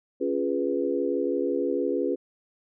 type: chord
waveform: sine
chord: C# dominant seventh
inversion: none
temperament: equal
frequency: 277.2 / 349.2 / 415.3 / 493.9 Hz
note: C#4 / E#4 / G#4 / B4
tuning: 0 / 0 / 0 / 0 cents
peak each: -29 dBFS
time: 0.2-2.16 s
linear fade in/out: 20 ms
effects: none